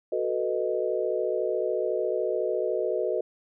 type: chord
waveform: sine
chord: B dominant seventh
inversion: second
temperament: equal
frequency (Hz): 370 / 440 / 493.9 / 622.3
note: F#4 / A4 / B4 / D#5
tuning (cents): 0 / 0 / 0 / 0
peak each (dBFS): -30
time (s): 0.12-3.21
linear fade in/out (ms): 5
effects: none